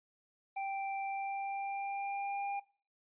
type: tone with pitch glide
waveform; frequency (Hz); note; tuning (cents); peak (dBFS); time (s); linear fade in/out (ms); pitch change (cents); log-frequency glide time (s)
square; 784 to 801.4; G5 to G5; 0 to +38; -36; 0.56-2.6; 10; +38; 1.04-2.47
effects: noise-tail reverb RT60 0.4 s tail -20 dB re dry + resampled to 8000 Hz